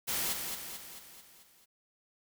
white noise with echo, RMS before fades -33 dBFS, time 0.07-0.34 s, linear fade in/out 20 ms, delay 220 ms, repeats 6, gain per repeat -5 dB, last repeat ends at 1.66 s, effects none

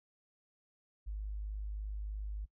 sine tone, 51.6 Hz, G#1, 10 cents flat, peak -37 dBFS, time 1.06-2.46 s, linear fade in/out 20 ms, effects noise-tail reverb RT60 0.1 s tail -23 dB re dry

